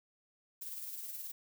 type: noise with tremolo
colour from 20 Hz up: violet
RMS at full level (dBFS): -42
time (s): 0.61-1.32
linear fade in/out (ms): 10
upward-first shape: sine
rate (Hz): 19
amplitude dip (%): 40
effects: none